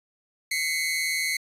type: tone pair together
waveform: sawtooth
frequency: 2041 / 2200 Hz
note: C7 / C#7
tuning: -44 / -14 cents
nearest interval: minor second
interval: 130 cents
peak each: -24 dBFS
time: 0.51-1.37 s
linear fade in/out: 5 ms
effects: resampled to 32000 Hz